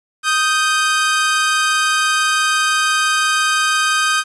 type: tone pair together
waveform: sawtooth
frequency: 1244.5 / 1562.1 Hz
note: D#6 / G6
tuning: 0 / -7 cents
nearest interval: major third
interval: 393 cents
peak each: -13 dBFS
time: 0.23-4.24 s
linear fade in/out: 50 ms
effects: resampled to 24000 Hz + 8-bit